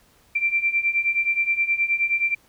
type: beating tone pair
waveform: sine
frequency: 2349 / 2358.5 Hz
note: D7 / D7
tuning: 0 / +7 cents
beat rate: 9.5 Hz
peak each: -24 / -21 dBFS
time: 0.35-2.35 s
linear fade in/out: 10 ms
effects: pink hiss -58 dBFS RMS until 2.48 s